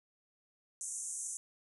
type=band-pass noise; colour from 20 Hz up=white; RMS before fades=-41 dBFS; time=0.81-1.37 s; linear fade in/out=0 ms; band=6100 to 10000 Hz; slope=96 dB/octave; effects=none